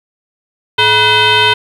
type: tone with frequency modulation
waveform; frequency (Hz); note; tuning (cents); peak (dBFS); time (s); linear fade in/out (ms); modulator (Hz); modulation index
sine; 2037; C7; -47; -5; 0.78-1.54; 10; 536; 2.9
effects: tanh soft clip ceiling -4 dBFS + 7-bit